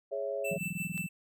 sine chord, C# minor, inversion second, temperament equal, 415.3 / 554.4 / 659.3 Hz, G#4 / C#5 / E5, 0 / 0 / 0 cents, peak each -38 / -34 / -38 dBFS, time 0.11-0.58 s, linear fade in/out 20 ms
square tone with tremolo, 2657 Hz, E7, 13 cents sharp, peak -35 dBFS, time 0.44-1.09 s, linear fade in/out 10 ms, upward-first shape sine, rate 5.9 Hz, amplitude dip 65%
sine tone bursts, 174.61 Hz, F3, in tune, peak -32 dBFS, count 12, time 0.51-1.066 s, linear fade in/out 5 ms, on 28 ms, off 20 ms
click, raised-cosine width 0.2 ms, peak -31 dBFS, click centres 0.978 s
effects none

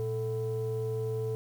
sine tone pair together, 116.54 / 440 Hz, A#2 / A4, 0 / 0 cents, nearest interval octave + major seventh, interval 2300 cents, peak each -31 / -30 dBFS, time 0-1.35 s, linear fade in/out 0 ms, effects tanh soft clip ceiling -26 dBFS + 9-bit

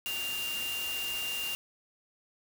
sine tone in noise, 2794 Hz, F7, in tune, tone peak -33 dBFS, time 0.06-1.55 s, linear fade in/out 0 ms, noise white, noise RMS -39 dBFS, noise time 0.06-1.55 s, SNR +3 dB, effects none

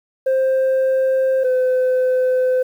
sine tone pair in turn, 526 / 510.4 Hz, C5 / C5, +9 / -43 cents, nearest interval minor second, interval 52 cents, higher first, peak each -11 dBFS, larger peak neither, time 0.26-1.44 / 1.44-2.63 s, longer second, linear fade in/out 10 ms, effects tanh soft clip ceiling -13 dBFS + 8-bit

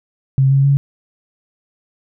sine tone with pitch steps, 134.3 / 137.04 / 139.84 Hz, C3 / C#3 / C#3, +46 / -19 / +16 cents, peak -9 dBFS, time 0.38-0.77 s, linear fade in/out 0 ms, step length 130 ms, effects none

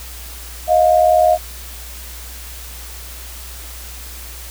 sine tone pair together, 630.3 / 710 Hz, D#5 / F5, +22 / +28 cents, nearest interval major second, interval 206 cents, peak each -12 dBFS, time 0.67-1.38 s, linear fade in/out 50 ms, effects added 60 Hz sine -33 dBFS peak until 4.5 s + white hiss -35 dBFS RMS until 4.5 s

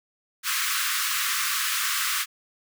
pink high-pass noise, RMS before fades -26 dBFS, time 0.43-2.26 s, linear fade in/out 50 ms, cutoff 1100 Hz, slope 96 dB/octave, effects none

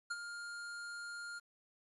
square tone with ADSR envelope, 1408 Hz, F6, 14 cents sharp, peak -36 dBFS, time 0.1-1.4 s, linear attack 11 ms, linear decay 37 ms, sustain -8 dB, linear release 22 ms, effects resampled to 24000 Hz + 11-bit

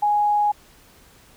sine tone, 830.6 Hz, G#5, in tune, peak -16 dBFS, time 0.02-0.52 s, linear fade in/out 10 ms, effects pink hiss -52 dBFS RMS until 1.36 s

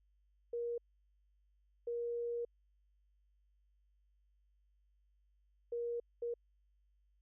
sine tone bursts at uneven times, 473.3 Hz, A#4, 26 cents sharp, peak -36 dBFS, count 4, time 0.53-0.78 / 1.87-2.45 / 5.72-6 / 6.22-6.34 s, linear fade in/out 5 ms, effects added 50 Hz sine -70 dBFS peak until 7.21 s

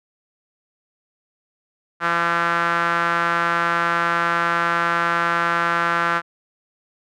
sawtooth tone with band-pass filter, 170 Hz, F3, 46 cents flat, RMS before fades -20 dBFS, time 2-6.22 s, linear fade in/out 50 ms, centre 1400 Hz, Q 3.4, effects none

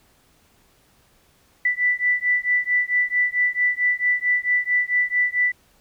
sine beating tone pair, 1975.5 / 1980 Hz, B6 / B6, 0 / +4 cents, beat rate 4.5 Hz, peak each -21 dBFS, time 1.65-5.52 s, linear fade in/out 5 ms, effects pink hiss -59 dBFS RMS until 5.8 s

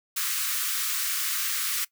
white high-pass noise, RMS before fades -28 dBFS, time 0.16-1.85 s, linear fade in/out 10 ms, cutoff 1100 Hz, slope 96 dB/octave, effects noise-tail reverb RT60 0.1 s tail -20 dB re dry

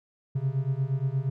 triangle beating tone pair, 130.2 / 138.7 Hz, C3 / C#3, -8 / +1 cents, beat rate 8.5 Hz, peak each -26 dBFS, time 0.35-1.3 s, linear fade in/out 10 ms, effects none

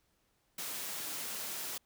white high-pass noise, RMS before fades -40 dBFS, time 0.58-1.78 s, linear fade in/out 5 ms, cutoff 140 Hz, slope 12 dB/octave, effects pink hiss -75 dBFS RMS until 1.85 s

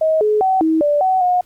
sine tone with pitch steps, 633 / 424.7 / 758 / 319.6 / 586 / 752 / 722 Hz, D#5 / G#4 / F#5 / D#4 / D5 / F#5 / F#5, +30 / +39 / +42 / +47 / -4 / +28 / -43 cents, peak -12 dBFS, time 0.01-1.41 s, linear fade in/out 5 ms, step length 200 ms, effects pink hiss -54 dBFS RMS until 1.45 s

